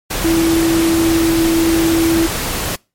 sine tone in noise, 329.6 Hz, E4, in tune, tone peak -11 dBFS, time 0.24-2.27 s, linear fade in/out 10 ms, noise pink, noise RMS -20 dBFS, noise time 0.1-2.76 s, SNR +6 dB, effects noise-tail reverb RT60 0.3 s tail -26 dB re dry + MP3 64 kbps

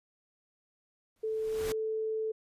pink noise with exponential growth, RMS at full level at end -36 dBFS, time 1.16-1.72 s, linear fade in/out 1 ms, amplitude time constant 120 ms
sine tone, 438.8 Hz, A4, 5 cents flat, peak -30 dBFS, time 1.23-2.32 s, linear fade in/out 10 ms
effects resampled to 32000 Hz

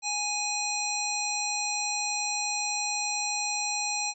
harmonic tone, 830.6 Hz, G#5, in tune, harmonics 1 / 3 / 5 / 7 / 9, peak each -34 / -34 / -34 / -34 / -34 dBFS, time 0.02-4.14 s, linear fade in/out 50 ms, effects none

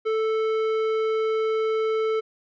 sine tone with tanh clipping, 440 Hz, A4, in tune, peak -23 dBFS, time 0.05-2.21 s, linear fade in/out 20 ms, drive 13 dB, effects none

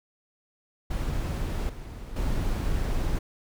brown noise with level steps, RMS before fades -28 / -38 / -27 dBFS, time 0.9-3.19 s, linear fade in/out 10 ms, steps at 1.69 / 2.16 s, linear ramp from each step 5 ms, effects none

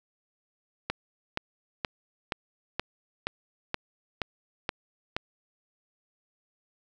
click train, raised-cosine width 0.3 ms, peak -12 dBFS, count 10, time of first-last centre 0.9-5.165 s, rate 2.11 Hz, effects none

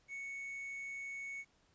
triangle tone with quantisation, 2217 Hz, C#7, in tune, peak -40 dBFS, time 0.08-1.45 s, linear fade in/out 50 ms, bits 11, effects pink hiss -72 dBFS RMS until 1.74 s + resampled to 16000 Hz

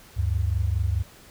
sine tone pair together, 73.42 / 98 Hz, D2 / G2, 0 / 0 cents, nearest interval perfect fourth, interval 500 cents, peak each -24 dBFS, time 0.16-1.03 s, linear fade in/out 20 ms, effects pink hiss -50 dBFS RMS until 1.3 s

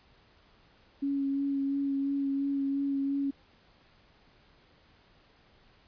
sine tone with vibrato, 277.2 Hz, C#4, in tune, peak -27 dBFS, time 1.02-3.31 s, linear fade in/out 10 ms, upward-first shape sine, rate 2.9 Hz, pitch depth 16 cents each way, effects pink hiss -62 dBFS RMS until 5.87 s + resampled to 11025 Hz

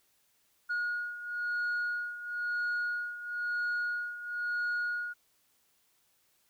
sine beating tone pair, 1442 / 1443 Hz, F#6 / F#6, -45 / -44 cents, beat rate 1 Hz, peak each -31 / -35 dBFS, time 0.69-5.14 s, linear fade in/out 20 ms, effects tanh soft clip ceiling -28 dBFS + white hiss -71 dBFS RMS until 6.49 s

